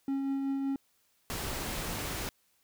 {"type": "tone with tremolo", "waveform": "triangle", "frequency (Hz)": 273.1, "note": "C#4", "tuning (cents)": -26, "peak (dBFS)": -26, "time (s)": [0.08, 0.76], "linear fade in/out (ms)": 2, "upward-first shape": "triangle", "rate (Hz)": 5.3, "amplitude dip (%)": 30}
{"type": "noise", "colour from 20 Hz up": "pink", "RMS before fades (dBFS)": -36, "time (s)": [1.3, 2.29], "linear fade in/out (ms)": 0}
{"effects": ["white hiss -71 dBFS RMS until 2.63 s"]}